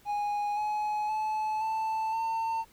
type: tone with pitch steps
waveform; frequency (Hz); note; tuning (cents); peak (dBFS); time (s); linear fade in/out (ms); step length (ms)
triangle; 826 / 844.3 / 863.1 / 882.2 / 901.8; G#5 / G#5 / A5 / A5 / A5; -10 / +28 / -34 / +4 / +42; -26; 0.05-2.65; 50; 520
effects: pink hiss -60 dBFS RMS until 2.72 s